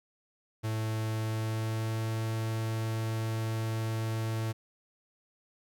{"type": "tone with pitch glide", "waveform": "45% pulse", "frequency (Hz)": [110, 111.54], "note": ["A2", "A2"], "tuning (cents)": [0, 24], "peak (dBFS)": -30, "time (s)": [0.63, 4.53], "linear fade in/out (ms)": 20, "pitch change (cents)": 24, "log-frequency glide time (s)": [1.05, 2.21], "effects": ["12-bit"]}